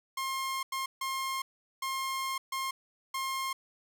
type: tone bursts at uneven times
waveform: sawtooth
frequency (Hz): 1066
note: C6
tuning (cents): +32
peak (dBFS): -28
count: 6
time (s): 0.17-0.63 / 0.72-0.86 / 1.01-1.42 / 1.82-2.38 / 2.52-2.71 / 3.14-3.53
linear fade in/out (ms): 5
effects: none